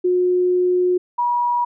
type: tone pair in turn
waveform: sine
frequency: 361.2 / 964.3 Hz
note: F#4 / B5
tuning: -42 / -42 cents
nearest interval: octave + perfect fourth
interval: 1700 cents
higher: second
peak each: -14 / -16 dBFS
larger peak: first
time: 0.04-0.98 / 1.18-1.65 s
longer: first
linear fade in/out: 10 ms
effects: none